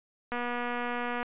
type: click train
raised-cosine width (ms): 0.5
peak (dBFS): -19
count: 221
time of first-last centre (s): 0.32-1.229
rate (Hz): 242
effects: resampled to 8000 Hz